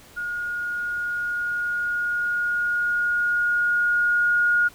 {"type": "tone with level ramp", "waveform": "sine", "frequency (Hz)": 1434, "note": "F6", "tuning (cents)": 45, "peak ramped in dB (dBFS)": [-26, -16], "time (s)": [0.16, 4.69], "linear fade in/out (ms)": 20, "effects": ["pink hiss -49 dBFS RMS until 4.74 s"]}